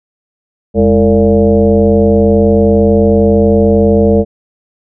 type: tone with frequency modulation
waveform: sine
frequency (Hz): 329.6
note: E4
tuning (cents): 0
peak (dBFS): -5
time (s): 0.74-4.25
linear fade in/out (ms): 50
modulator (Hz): 122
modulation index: 2
effects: none